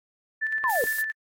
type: tone with tremolo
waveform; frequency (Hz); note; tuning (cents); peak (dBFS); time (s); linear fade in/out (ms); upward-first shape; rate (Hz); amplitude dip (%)
sine; 1760; A6; 0; -23; 0.41-1.12; 20; square; 8.7; 45
type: linear sweep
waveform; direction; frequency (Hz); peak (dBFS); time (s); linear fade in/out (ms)
sine; down; 1091 to 440; -23; 0.64-0.84; 0
type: noise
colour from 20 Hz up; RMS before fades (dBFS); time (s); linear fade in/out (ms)
violet; -32; 0.69-1.02; 10
effects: AAC 48 kbps